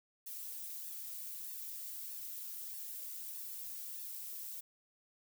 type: noise with flanger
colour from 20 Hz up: violet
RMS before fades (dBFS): -45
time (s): 0.26-4.61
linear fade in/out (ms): 10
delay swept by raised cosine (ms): 1.1 to 3.6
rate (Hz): 1.6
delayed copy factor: +0.65
effects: none